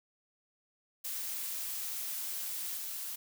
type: noise with level steps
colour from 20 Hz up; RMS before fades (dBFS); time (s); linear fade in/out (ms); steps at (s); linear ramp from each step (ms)
blue; -38 / -40; 1.04-3.16; 10; 2.77; 2
effects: none